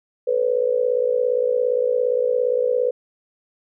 sine tone with amplitude modulation, 497 Hz, B4, 11 cents sharp, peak -13 dBFS, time 0.27-2.91 s, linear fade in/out 10 ms, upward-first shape sine, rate 57.4 Hz, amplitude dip 85%, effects none

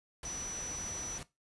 sine tone in noise, 5920 Hz, F#8, in tune, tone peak -38 dBFS, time 0.25-1.18 s, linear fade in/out 2 ms, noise pink, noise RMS -45 dBFS, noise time 0.23-1.23 s, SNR +4 dB, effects noise-tail reverb RT60 0.2 s tail -17 dB re dry + resampled to 24000 Hz

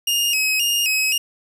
sawtooth tone with vibrato, 2688 Hz, E7, 33 cents sharp, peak -14 dBFS, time 0.07-1.18 s, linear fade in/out 5 ms, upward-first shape square, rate 1.9 Hz, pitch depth 91 cents each way, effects 8-bit

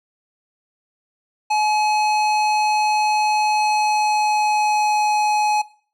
square tone with pitch glide, 850 to 844.1 Hz, G#5 to G#5, +40 to +28 cents, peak -17 dBFS, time 1.5-5.62 s, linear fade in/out 10 ms, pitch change -12 cents, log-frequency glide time 3.51-5.11 s, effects noise-tail reverb RT60 0.4 s tail -17 dB re dry + low-pass 7000 Hz 12 dB/octave

